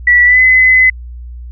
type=tone with pitch glide; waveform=sine; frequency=1952 to 2027 Hz; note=B6 to B6; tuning=-21 to +45 cents; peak=-4 dBFS; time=0.07-0.9 s; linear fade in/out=5 ms; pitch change=+66 cents; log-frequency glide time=0.25-0.4 s; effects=added 60 Hz sine -25 dBFS peak until 1.51 s